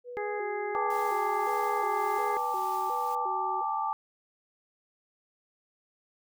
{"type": "tone with vibrato", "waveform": "sine", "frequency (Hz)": 428.5, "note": "A4", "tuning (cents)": -46, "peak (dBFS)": -38, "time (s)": [0.04, 3.64], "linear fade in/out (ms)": 50, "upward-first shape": "square", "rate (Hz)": 1.4, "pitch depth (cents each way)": 230}
{"type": "harmonic tone", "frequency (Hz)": 415.3, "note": "G#4", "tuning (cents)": 0, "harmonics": [1, 2, 3, 4, 5], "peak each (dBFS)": [-33, -36, -44, -43, -41], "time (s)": [0.17, 2.37], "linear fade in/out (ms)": 0}
{"type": "chord", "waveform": "sine", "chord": "G suspended second", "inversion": "none", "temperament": "equal with one note detuned", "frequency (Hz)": [800.9, 880, 1174.7], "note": ["G5", "A5", "D6"], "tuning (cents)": [37, 0, 0], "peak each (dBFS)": [-34, -31, -32], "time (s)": [0.75, 3.93], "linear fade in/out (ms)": 0}
{"type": "noise with tremolo", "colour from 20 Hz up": "white", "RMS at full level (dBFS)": -48, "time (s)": [0.9, 3.15], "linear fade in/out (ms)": 2, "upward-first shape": "sine", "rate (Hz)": 1.8, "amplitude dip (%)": 35}
{"effects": []}